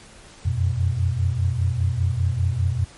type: tone cluster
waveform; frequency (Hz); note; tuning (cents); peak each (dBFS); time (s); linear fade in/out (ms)
sine; 86.7 / 91.7 / 122.4; F2 / F#2 / B2; -12 / -15 / -15; -23; 0.45-2.85; 10
effects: pink hiss -46 dBFS RMS until 2.97 s + MP3 48 kbps

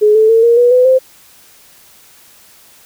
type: tone with pitch steps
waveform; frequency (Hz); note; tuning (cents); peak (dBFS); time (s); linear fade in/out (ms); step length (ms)
sine; 422.4 / 437.3 / 452.7 / 468.7 / 485.2 / 502.3 / 520; G#4 / A4 / A4 / A#4 / B4 / B4 / C5; +29 / -11 / +49 / +9 / -31 / +29 / -11; -5; 0.01-0.99; 20; 140
effects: white hiss -44 dBFS RMS until 2.85 s

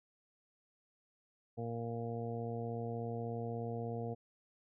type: harmonic tone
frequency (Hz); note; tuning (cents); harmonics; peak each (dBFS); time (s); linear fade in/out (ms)
116.54; A#2; 0; 1 / 2 / 3 / 4 / 5 / 6 / 7; -41 / -44 / -51 / -42 / -54 / -46 / -57; 1.57-4.15; 20
effects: none

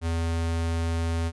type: tone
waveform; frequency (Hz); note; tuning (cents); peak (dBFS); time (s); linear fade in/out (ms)
square; 83; E2; +12; -25; 0.01-1.32; 50
effects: resampled to 24000 Hz

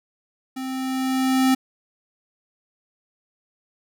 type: tone with level ramp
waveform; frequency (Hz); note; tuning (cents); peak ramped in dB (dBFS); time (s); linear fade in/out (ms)
square; 261.6; C4; 0; -29 to -15; 0.56-1.55; 10
effects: none

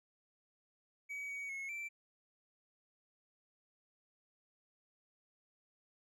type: tone with pitch steps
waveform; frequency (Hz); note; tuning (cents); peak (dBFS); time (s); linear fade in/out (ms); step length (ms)
triangle; 2269 / 2254 / 2180 / 2339; C#7 / C#7 / C#7 / D7; +40 / +28 / -29 / -8; -39; 1.09-1.89; 20; 200
effects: none

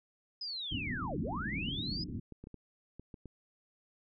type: linear two-way sweep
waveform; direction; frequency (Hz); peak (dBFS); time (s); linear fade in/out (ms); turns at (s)
sine; down then up; 5090 to 123.47 to 5090; -37; 0.41-2.04; 5; 1.2
type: low-pass noise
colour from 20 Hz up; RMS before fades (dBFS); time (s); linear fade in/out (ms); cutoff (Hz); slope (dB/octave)
white; -39; 0.71-2.2; 10; 300; 48
type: clicks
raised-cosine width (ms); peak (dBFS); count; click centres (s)
3; -34; 11; 1.273 / 1.33 / 1.584 / 1.687 / 2.323 / 2.44 / 2.471 / 2.543 / 2.996 / 3.142 / 3.257
effects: none

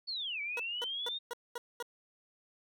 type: linear two-way sweep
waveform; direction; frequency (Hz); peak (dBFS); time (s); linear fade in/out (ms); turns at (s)
sine; down then up; 4522 to 2261 to 3715; -35; 0.07-1.19; 20; 0.41
type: tone bursts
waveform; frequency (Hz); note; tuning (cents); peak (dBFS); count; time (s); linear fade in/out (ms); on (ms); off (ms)
20% pulse; 480; B4; -49; -32; 6; 0.57-1.826; 2; 26; 220
effects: none

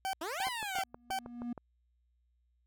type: tone bursts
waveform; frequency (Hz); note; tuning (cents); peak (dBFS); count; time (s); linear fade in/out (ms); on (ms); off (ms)
40% pulse; 769; G5; -33; -32; 4; 0.05-1.188; 0; 82; 270
type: exponential two-way sweep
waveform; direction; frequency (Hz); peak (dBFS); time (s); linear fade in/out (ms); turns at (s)
15% pulse; up then down; 301.9 to 1059 to 669; -30; 0.21-0.82; 5; 0.46
type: click train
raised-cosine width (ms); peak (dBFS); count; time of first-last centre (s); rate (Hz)
1; -30; 8; 0.47-1.578; 6.32
type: tone with exponential growth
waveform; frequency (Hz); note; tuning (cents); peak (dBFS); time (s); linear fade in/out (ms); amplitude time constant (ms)
triangle; 240; B3; -49; -31; 0.84-1.53; 5; 150
effects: added 60 Hz sine -70 dBFS peak until 2.66 s

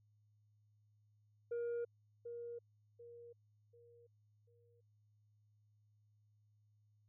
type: tone with echo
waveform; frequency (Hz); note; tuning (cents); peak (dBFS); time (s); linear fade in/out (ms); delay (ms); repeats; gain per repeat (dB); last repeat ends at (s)
sine; 473.1; A#4; +26; -35; 1.51-1.85; 10; 740; 4; -9; 4.81
effects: tanh soft clip ceiling -37 dBFS + added 105 Hz sine -70 dBFS peak until 7.08 s

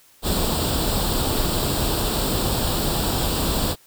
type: noise with comb filter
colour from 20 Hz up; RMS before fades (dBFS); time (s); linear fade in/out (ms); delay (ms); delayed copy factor
pink; -22; 0.22-3.76; 50; 0.24; +0.7
effects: white hiss -54 dBFS RMS until 3.86 s

